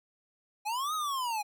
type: linear two-way sweep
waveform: square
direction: up then down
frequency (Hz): 810 to 1281 to 810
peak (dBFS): -31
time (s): 0.65-1.43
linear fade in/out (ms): 20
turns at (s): 0.94
effects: none